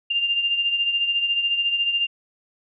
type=beating tone pair; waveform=sine; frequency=2794 / 2808 Hz; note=F7 / F7; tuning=0 / +9 cents; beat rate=14 Hz; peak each=-20 / -28 dBFS; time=0.1-2.07 s; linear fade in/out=10 ms; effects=none